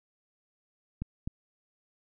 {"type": "clicks", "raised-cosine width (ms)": 5, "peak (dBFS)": -21, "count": 2, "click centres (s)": [1.02, 1.275], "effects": []}